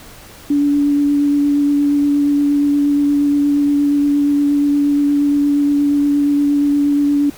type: tone with vibrato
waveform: sine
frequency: 287.6 Hz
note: D4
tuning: 36 cents flat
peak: -11 dBFS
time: 0.5-7.3 s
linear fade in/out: 5 ms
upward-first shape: sine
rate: 8.5 Hz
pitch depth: 11 cents each way
effects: pink hiss -39 dBFS RMS until 7.37 s